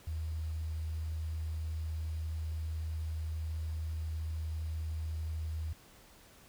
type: tone with quantisation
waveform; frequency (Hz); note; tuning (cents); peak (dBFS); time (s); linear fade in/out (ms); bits
sine; 79.4; D#2; +36; -34; 0.07-5.73; 5; 10
effects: pink hiss -59 dBFS RMS until 6.48 s